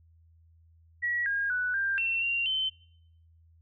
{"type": "tone with pitch steps", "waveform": "sine", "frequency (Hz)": [1923, 1625, 1484, 1588, 2708, 2763, 3073], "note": ["B6", "G#6", "F#6", "G6", "E7", "F7", "G7"], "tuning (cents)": [-47, -38, 5, 22, 46, -19, -35], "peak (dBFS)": -26, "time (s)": [1.02, 2.7], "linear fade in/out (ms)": 20, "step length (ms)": 240, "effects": ["noise-tail reverb RT60 0.8 s tail -23 dB re dry", "added 82 Hz sine -57 dBFS peak until 3.61 s"]}